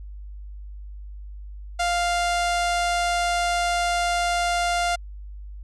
sawtooth tone, 698.5 Hz, F5, in tune, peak -17 dBFS, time 1.79-4.96 s, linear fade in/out 10 ms, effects added 50 Hz sine -35 dBFS peak until 5.63 s + resampled to 22050 Hz

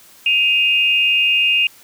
sine tone pair together, 2514 / 2807 Hz, D#7 / F7, +17 / +8 cents, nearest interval major second, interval 191 cents, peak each -15 dBFS, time 0.26-1.67 s, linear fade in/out 2 ms, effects white hiss -46 dBFS RMS until 1.83 s + high-pass 60 Hz 12 dB/octave

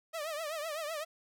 sawtooth tone with vibrato, 622.3 Hz, D#5, in tune, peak -32 dBFS, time 0.13-1.05 s, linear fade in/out 20 ms, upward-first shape triangle, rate 7.9 Hz, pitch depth 140 cents each way, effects none

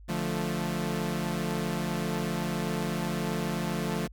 sawtooth chord, D minor, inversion none, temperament equal with one note detuned, 146.83 / 174.61 / 219.4 Hz, D3 / F3 / A3, 0 / 0 / -5 cents, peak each -31 / -28 / -29 dBFS, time 0.08-4.08 s, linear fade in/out 20 ms, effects added 50 Hz sine -46 dBFS peak until 4.12 s

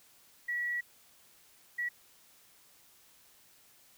sine tone bursts at uneven times, 1932 Hz, B6, 39 cents flat, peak -31 dBFS, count 2, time 0.48-0.81 / 1.78-1.89 s, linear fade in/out 10 ms, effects white hiss -62 dBFS RMS until 3.97 s

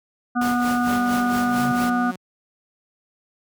harmonic tone, 244.1 Hz, B3, 20 cents flat, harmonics 1 / 3 / 5 / 6, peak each -20 / -25 / -27 / -28 dBFS, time 0.35-2.12 s, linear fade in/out 20 ms
pink noise with tremolo, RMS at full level -30 dBFS, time 0.41-1.9 s, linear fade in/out 5 ms, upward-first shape sine, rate 4.4 Hz, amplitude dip 70%
sawtooth tone with pitch glide, 196 to 183.93 Hz, G3 to F#3, 0 to -10 cents, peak -29 dBFS, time 0.87-2.16 s, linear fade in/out 5 ms, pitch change -110 cents, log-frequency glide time 1.54-1.88 s
sine tone with exponential growth, 137.3 Hz, C#3, 16 cents flat, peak -24 dBFS, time 1.12-1.72 s, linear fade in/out 5 ms, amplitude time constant 130 ms
effects high-pass 80 Hz 12 dB/octave

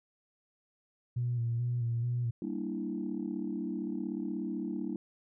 sine tone with vibrato, 119.2 Hz, A#2, 39 cents sharp, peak -28 dBFS, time 1.16-2.31 s, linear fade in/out 10 ms, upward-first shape square, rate 2.3 Hz, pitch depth 32 cents each way
sine chord, E half-diminished seventh, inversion first, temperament equal, 196 / 233.1 / 293.7 / 329.6 Hz, G3 / Bb3 / D4 / E4, 0 / 0 / 0 / 0 cents, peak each -38 dBFS, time 2.42-4.96 s, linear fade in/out 2 ms
effects tanh soft clip ceiling -24 dBFS

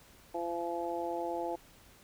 harmonic tone, 170.9 Hz, F3, 37 cents flat, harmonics 2 / 3 / 4 / 5, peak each -38 / -39 / -38 / -39 dBFS, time 0.34-1.56 s, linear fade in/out 10 ms, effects pink hiss -59 dBFS RMS until 2.03 s

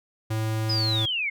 square tone, 110 Hz, A2, in tune, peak -25 dBFS, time 0.3-1.06 s, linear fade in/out 10 ms
sine linear sweep, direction down, 5100 to 2100 Hz, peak -24 dBFS, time 0.69-1.3 s, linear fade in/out 10 ms
effects none

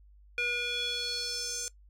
square tone with band-pass filter sweep, 482.9 Hz, B4, 39 cents flat, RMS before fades -33 dBFS, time 0.38-1.68 s, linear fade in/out 0 ms, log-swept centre 2300 to 6900 Hz, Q 4, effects noise-tail reverb RT60 0.1 s tail -19 dB re dry + added 50 Hz sine -54 dBFS peak until 1.89 s

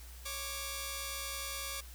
5% pulse tone pair together, 551 / 1172 Hz, C#5 / D6, -11 / -4 cents, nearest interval octave + minor second, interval 1307 cents, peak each -31 / -28 dBFS, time 0.25-1.81 s, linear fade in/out 10 ms, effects added 60 Hz sine -48 dBFS peak until 1.94 s + white hiss -55 dBFS RMS until 1.94 s

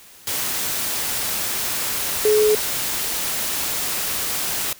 sine tone in noise, 425.9 Hz, G#4, 44 cents sharp, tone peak -13 dBFS, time 2.25-2.55 s, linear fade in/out 2 ms, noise white, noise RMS -24 dBFS, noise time 0.27-4.73 s, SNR +8 dB, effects white hiss -46 dBFS RMS until 4.79 s

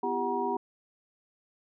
sine tone cluster, 250.4 / 342.1 / 396.6 / 744 / 952 Hz, B3 / F4 / G4 / F#5 / A#5, +24 / -36 / +20 / +9 / +36 cents, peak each -36 / -38 / -32 / -35 / -31 dBFS, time 0.03-0.57 s, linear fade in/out 5 ms, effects none

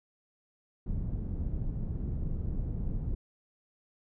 pink low-pass noise, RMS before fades -33 dBFS, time 0.86-3.15 s, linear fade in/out 5 ms, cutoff 170 Hz, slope 12 dB/octave, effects none

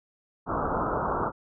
white low-pass noise, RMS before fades -28 dBFS, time 0.46-1.32 s, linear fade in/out 50 ms, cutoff 1400 Hz, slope 96 dB/octave, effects none

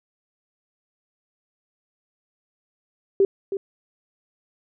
sine tone with echo, 392 Hz, G4, in tune, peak -13 dBFS, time 3.2-3.25 s, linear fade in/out 2 ms, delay 320 ms, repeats 1, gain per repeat -10 dB, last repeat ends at 3.57 s, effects none

